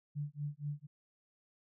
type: tone with tremolo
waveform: sine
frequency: 146.3 Hz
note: D3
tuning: 6 cents flat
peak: -34 dBFS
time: 0.15-0.87 s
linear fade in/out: 20 ms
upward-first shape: sine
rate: 4.2 Hz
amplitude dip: 100%
effects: none